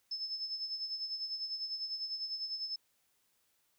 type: tone with tremolo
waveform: sine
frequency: 5240 Hz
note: E8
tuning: 11 cents flat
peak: -34 dBFS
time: 0.11-2.76 s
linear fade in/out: 5 ms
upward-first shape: sine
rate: 10 Hz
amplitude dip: 60%
effects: white hiss -75 dBFS RMS until 3.78 s